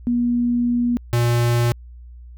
sine / square tone pair in turn, 240.7 / 119.24 Hz, B3 / A#2, -44 / +40 cents, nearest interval octave, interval 1216 cents, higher first, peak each -16 dBFS, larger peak neither, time 0.07-0.97 / 1.13-1.72 s, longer first, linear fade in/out 0 ms, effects added 60 Hz sine -37 dBFS peak until 2.37 s

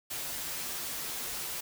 white noise with comb filter, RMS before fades -37 dBFS, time 0.1-1.61 s, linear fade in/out 10 ms, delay 9.8 ms, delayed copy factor -0.55, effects none

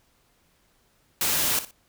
white noise with echo, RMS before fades -24 dBFS, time 1.21-1.59 s, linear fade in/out 2 ms, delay 60 ms, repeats 2, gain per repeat -13 dB, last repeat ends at 1.71 s, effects pink hiss -65 dBFS RMS until 1.88 s

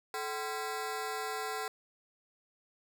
20% pulse ring-modulated tone, 600 Hz, D5, 37 cents sharp, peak -27 dBFS, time 0.14-1.68 s, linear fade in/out 2 ms, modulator 166 Hz, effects none

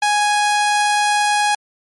sawtooth tone, 830.6 Hz, G#5, in tune, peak -10 dBFS, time 0.02-1.55 s, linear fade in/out 5 ms, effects MP3 48 kbps

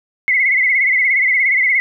sine tone with vibrato, 2093 Hz, C7, in tune, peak -11 dBFS, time 0.28-1.8 s, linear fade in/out 0 ms, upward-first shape sine, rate 17 Hz, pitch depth 92 cents each way, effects none

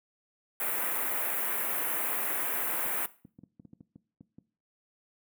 white band-stop noise, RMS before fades -31 dBFS, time 0.6-3.06 s, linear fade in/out 2 ms, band 2300 to 11000 Hz, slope 24 dB/octave
clicks, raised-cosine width 5 ms, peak -26 dBFS, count 11, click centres 2.863 / 3.251 / 3.389 / 3.436 / 3.598 / 3.652 / 3.733 / 3.808 / 3.959 / 4.209 / 4.385 s
effects noise-tail reverb RT60 0.4 s tail -18 dB re dry + high-pass 300 Hz 12 dB/octave

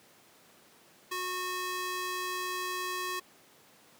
square tone with high-pass filter, 365.3 Hz, F#4, 22 cents flat, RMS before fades -35 dBFS, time 1.11-3.2 s, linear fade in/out 10 ms, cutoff 840 Hz, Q 0.83, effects pink hiss -59 dBFS RMS until 3.99 s + high-pass 200 Hz 12 dB/octave

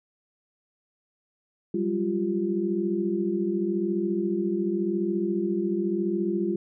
sine tone cluster, 185.5 / 199.8 / 344.5 / 385.4 Hz, F#3 / G3 / F4 / G4, +5 / +33 / -24 / -29 cents, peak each -35 / -28 / -26 / -33 dBFS, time 1.74-6.56 s, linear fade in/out 5 ms, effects none

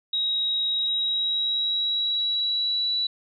sine tone with pitch glide, 3811 to 3939 Hz, A#7 to B7, +38 to -5 cents, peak -22 dBFS, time 0.13-3.07 s, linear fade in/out 5 ms, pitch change +57 cents, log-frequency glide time 0.69-2.95 s, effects none

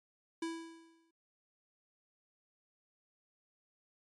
square tone with exponential decay, 329.6 Hz, E4, in tune, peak -35 dBFS, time 0.42-1.11 s, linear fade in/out 5 ms, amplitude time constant 150 ms, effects low-pass 12000 Hz 12 dB/octave + MP3 48 kbps

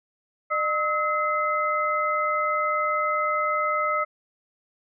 sine tone cluster, 605 / 1284 / 2059 Hz, D#5 / E6 / C7, -49 / -46 / -28 cents, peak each -28 / -23 / -30 dBFS, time 0.5-4.05 s, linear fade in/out 20 ms, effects none

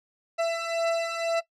40% pulse beating tone pair, 666 / 668 Hz, E5 / E5, +18 / +23 cents, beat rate 2 Hz, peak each -29 / -26 dBFS, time 0.38-1.41 s, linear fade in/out 20 ms, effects noise-tail reverb RT60 0.1 s tail -18 dB re dry + low-pass 6000 Hz 12 dB/octave

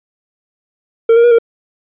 triangle tone with pitch steps, 457 / 467.8 / 479.1 / 462.7 Hz, A#4 / A#4 / A#4 / A#4, -34 / +6 / +47 / -13 cents, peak -3 dBFS, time 1.09-1.386 s, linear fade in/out 5 ms, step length 74 ms, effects resampled to 8000 Hz

